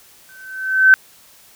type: tone with exponential growth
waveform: sine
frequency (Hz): 1535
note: G6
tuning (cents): -37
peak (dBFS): -3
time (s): 0.29-0.94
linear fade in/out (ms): 0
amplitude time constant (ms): 140
effects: white hiss -48 dBFS RMS until 1.55 s